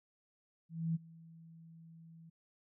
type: tone with ADSR envelope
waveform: sine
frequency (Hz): 164.1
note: E3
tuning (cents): -8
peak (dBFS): -30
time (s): 0.69-2.3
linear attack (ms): 260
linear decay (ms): 23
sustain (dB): -23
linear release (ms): 10
effects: none